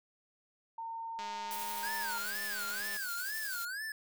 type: tone with pitch glide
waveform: sine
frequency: 911 to 924.3 Hz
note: A#5 to A#5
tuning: -40 to -15 cents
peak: -38 dBFS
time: 0.78-2.18 s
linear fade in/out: 5 ms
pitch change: +25 cents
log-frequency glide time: 1.52-1.61 s
type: click train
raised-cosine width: 0.2 ms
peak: -29 dBFS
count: 367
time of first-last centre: 1.19-2.967 s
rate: 206 Hz
type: noise with tremolo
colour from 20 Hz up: blue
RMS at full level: -41 dBFS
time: 1.51-3.65 s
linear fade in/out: 0 ms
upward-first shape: sine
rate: 12 Hz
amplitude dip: 30%
type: tone with vibrato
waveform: square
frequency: 1568 Hz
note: G6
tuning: in tune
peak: -38 dBFS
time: 1.83-3.92 s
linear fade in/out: 2 ms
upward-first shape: sine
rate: 2.1 Hz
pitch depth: 210 cents each way
effects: none